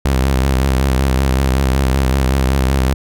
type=tone with vibrato; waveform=sawtooth; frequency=66.2 Hz; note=C2; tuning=21 cents sharp; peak=-8 dBFS; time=0.05-2.94 s; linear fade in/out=5 ms; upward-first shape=sine; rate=5.3 Hz; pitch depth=64 cents each way; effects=none